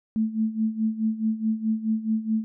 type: tone with tremolo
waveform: sine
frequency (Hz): 220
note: A3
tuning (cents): 0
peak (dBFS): -19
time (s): 0.16-2.44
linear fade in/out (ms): 0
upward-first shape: sine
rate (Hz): 4.7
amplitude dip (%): 80
effects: none